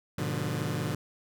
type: chord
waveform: sawtooth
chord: G# diminished seventh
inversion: none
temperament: just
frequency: 103.83 / 124.59 / 149.51 / 179.41 Hz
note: G#2 / B2 / D3 / F3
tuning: 0 / +16 / +31 / +47 cents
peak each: -32 / -31 / -29 / -33 dBFS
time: 0.18-0.95 s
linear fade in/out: 5 ms
effects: none